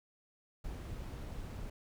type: noise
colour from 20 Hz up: brown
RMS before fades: -43 dBFS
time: 0.64-1.7 s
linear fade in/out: 5 ms
effects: none